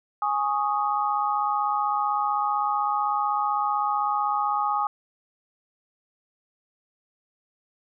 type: chord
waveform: sine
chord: Ab suspended fourth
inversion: none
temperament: equal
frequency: 830.6 / 1108.7 / 1244.5 Hz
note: Ab5 / Db6 / Eb6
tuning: 0 / 0 / 0 cents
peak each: -25 / -29 / -26 dBFS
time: 0.22-4.87 s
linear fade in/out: 2 ms
effects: none